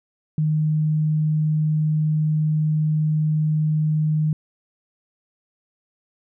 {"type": "tone", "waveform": "sine", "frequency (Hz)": 154.2, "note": "D#3", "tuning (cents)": -15, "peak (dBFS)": -17, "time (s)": [0.38, 4.33], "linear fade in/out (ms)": 2, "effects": []}